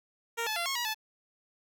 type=tone with pitch steps; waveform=10% pulse; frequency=463.9 / 865 / 687 / 1088 / 962 / 869 Hz; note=A#4 / A5 / F5 / C#6 / B5 / A5; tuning=-8 / -30 / -29 / -33 / -46 / -22 cents; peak=-22 dBFS; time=0.37-0.946 s; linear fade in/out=20 ms; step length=96 ms; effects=none